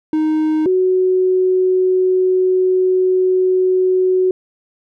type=tone pair in turn; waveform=triangle / sine; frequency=311.1 / 370.8 Hz; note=D#4 / F#4; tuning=0 / +4 cents; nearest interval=minor third; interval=304 cents; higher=second; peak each=-11 dBFS; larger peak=neither; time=0.13-0.66 / 0.66-4.31 s; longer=second; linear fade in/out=2 ms; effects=none